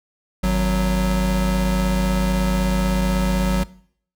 square tone pair together, 51.86 / 184.8 Hz, G#1 / F#3, -2 / -2 cents, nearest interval octave + minor seventh, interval 2200 cents, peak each -20 dBFS, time 0.43-3.64 s, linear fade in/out 10 ms, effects noise-tail reverb RT60 0.6 s tail -20 dB re dry

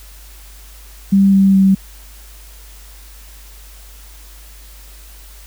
sine tone with pitch steps, 196 / 194.42 / 192.86 Hz, G3 / G3 / G3, 0 / -14 / -28 cents, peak -7 dBFS, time 1.12-1.75 s, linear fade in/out 10 ms, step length 210 ms, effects added 50 Hz sine -37 dBFS peak until 5.46 s + white hiss -43 dBFS RMS until 5.46 s

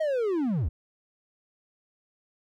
triangle linear sweep, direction down, 646 to 56.2 Hz, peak -22 dBFS, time 0-0.69 s, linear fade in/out 10 ms, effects none

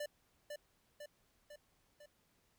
square tone with echo, 590 Hz, D5, 8 cents sharp, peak -40 dBFS, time 0-0.06 s, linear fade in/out 5 ms, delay 500 ms, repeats 4, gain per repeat -4 dB, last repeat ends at 2.06 s, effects pink hiss -75 dBFS RMS until 2.58 s

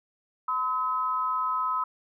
sine tone pair together, 1017.7 / 1281 Hz, C6 / E6, -48 / -50 cents, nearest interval major third, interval 398 cents, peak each -28 / -27 dBFS, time 0.48-1.84 s, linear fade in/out 5 ms, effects none

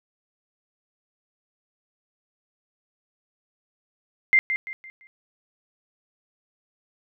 sine tone with echo, 2093 Hz, C7, in tune, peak -13 dBFS, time 4.33-4.39 s, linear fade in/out 0 ms, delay 170 ms, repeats 4, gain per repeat -9 dB, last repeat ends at 5.07 s, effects none

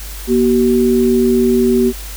sine tone pair together, 239.4 / 380 Hz, A#3 / F#4, +46 / +46 cents, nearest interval minor sixth, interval 800 cents, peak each -12 dBFS, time 0.27-1.93 s, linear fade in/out 50 ms, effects added 50 Hz sine -27 dBFS peak until 2.16 s + white hiss -32 dBFS RMS until 2.16 s

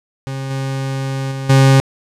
40% pulse tone with level steps, 134.7 Hz, C#3, 49 cents flat, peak -21 / -18 / -21 / -6 dBFS, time 0.27-1.8 s, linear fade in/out 0 ms, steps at 0.5 / 1.31 / 1.49 s, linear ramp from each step 10 ms, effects low-pass 9000 Hz 12 dB/octave

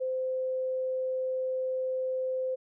sine tone, 517 Hz, C5, 21 cents flat, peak -28 dBFS, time 0-2.56 s, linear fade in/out 20 ms, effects none

